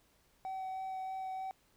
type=tone with vibrato; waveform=triangle; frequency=759 Hz; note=F#5; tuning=44 cents sharp; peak=-35 dBFS; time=0.45-1.51 s; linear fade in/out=0 ms; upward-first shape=sine; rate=3.2 Hz; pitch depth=9 cents each way; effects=tanh soft clip ceiling -31 dBFS + pink hiss -70 dBFS RMS until 1.76 s